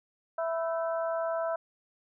harmonic tone with a mistuned harmonic, 330 Hz, E4, 2 cents sharp, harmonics 2 / 3 / 4 / 5, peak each -29 / -38 / -38 / -44 dBFS, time 0.38-1.56 s, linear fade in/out 5 ms, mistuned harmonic 5, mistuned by -120 cents, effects none

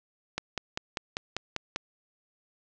click train, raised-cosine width 0.2 ms, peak -13 dBFS, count 8, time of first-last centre 0.38-1.761 s, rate 5.07 Hz, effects low-pass 7000 Hz 12 dB/octave

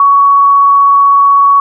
sine tone, 1121 Hz, C#6, 19 cents sharp, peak -3 dBFS, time 0-1.6 s, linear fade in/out 2 ms, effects none

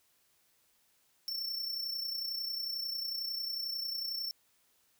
square tone with amplitude modulation, 5410 Hz, E8, 44 cents sharp, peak -33 dBFS, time 1.28-4.31 s, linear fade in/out 0 ms, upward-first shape sine, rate 31.1 Hz, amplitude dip 50%, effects white hiss -71 dBFS RMS until 4.99 s

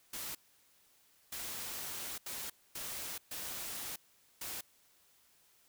white noise bursts at uneven times, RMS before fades -42 dBFS, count 6, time 0.13-0.35 / 1.32-2.18 / 2.26-2.5 / 2.75-3.18 / 3.31-3.96 / 4.41-4.61 s, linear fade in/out 5 ms, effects white hiss -68 dBFS RMS until 5.68 s

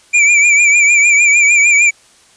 square tone with vibrato, 2349 Hz, D7, in tune, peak -7 dBFS, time 0.13-1.91 s, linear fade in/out 20 ms, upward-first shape triangle, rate 6.6 Hz, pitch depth 75 cents each way, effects white hiss -47 dBFS RMS until 2.36 s + resampled to 22050 Hz

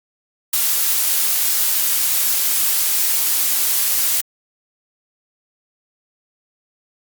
blue noise, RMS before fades -17 dBFS, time 0.53-4.21 s, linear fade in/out 5 ms, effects Opus 48 kbps

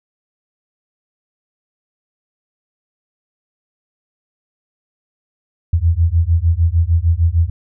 sine beating tone pair, 80.7 / 87.3 Hz, E2 / F2, -36 / 0 cents, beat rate 6.6 Hz, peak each -14 dBFS, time 5.73-7.5 s, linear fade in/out 5 ms, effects none

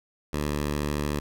10% pulse tone with pitch glide, 74.1 to 73.5 Hz, D2 to D2, +16 to +2 cents, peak -18 dBFS, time 0.33-1.2 s, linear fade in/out 5 ms, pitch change -14 cents, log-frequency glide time 0.44-0.53 s, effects none

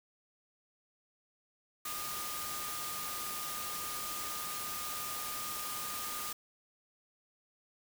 sine tone in noise, 1220 Hz, D#6, 34 cents flat, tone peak -43 dBFS, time 1.85-6.33 s, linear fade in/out 5 ms, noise white, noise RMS -40 dBFS, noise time 1.85-6.33 s, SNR -6 dB, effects none

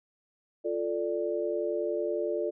sine chord, D minor, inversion first, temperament equal, 349.2 / 440 / 587.3 Hz, F4 / A4 / D5, 0 / 0 / 0 cents, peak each -32 dBFS, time 0.64-2.51 s, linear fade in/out 20 ms, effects none

